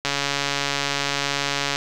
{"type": "click train", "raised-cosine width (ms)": 0.2, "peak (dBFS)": -5, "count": 242, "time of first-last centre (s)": [0.05, 1.759], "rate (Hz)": 141, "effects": []}